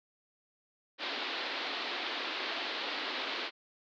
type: band-pass noise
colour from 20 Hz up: white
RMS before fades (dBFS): -37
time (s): 0.98-3.51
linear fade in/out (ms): 50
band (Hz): 250 to 4300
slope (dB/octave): 48
effects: none